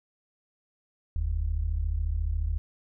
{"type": "tone pair together", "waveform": "sine", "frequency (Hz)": [43.65, 77.78], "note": ["F1", "D#2"], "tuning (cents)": [0, 0], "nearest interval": "minor seventh", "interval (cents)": 1000, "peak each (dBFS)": -28, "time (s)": [1.16, 2.58], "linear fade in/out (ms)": 0, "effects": []}